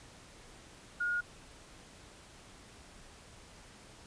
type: tone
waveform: sine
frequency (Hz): 1434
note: F6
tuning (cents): +45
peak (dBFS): -30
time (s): 1-1.21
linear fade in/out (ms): 10
effects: pink hiss -55 dBFS RMS until 4.06 s + resampled to 22050 Hz